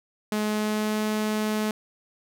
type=tone with pitch glide; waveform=sawtooth; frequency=212.2 to 214.3 Hz; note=G#3 to A3; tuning=+38 to -45 cents; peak=-20 dBFS; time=0.32-1.71 s; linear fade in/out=2 ms; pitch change=+17 cents; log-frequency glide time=0.43-1.03 s; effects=none